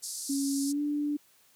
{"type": "band-pass noise", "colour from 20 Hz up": "white", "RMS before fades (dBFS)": -38, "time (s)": [0.02, 0.73], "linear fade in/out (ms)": 20, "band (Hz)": [4500, 11000], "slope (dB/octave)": 48}
{"type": "tone with pitch glide", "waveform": "sine", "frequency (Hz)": [277.2, 293.2], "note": ["C#4", "D4"], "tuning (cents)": [0, -3], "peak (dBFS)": -27, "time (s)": [0.29, 1.17], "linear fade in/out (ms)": 10, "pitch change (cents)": 97, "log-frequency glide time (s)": [0.64, 0.81]}
{"effects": ["white hiss -63 dBFS RMS until 1.55 s", "high-pass 100 Hz 12 dB/octave"]}